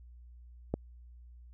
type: click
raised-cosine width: 2 ms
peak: -17 dBFS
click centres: 0.74 s
effects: added 60 Hz sine -50 dBFS peak until 1.53 s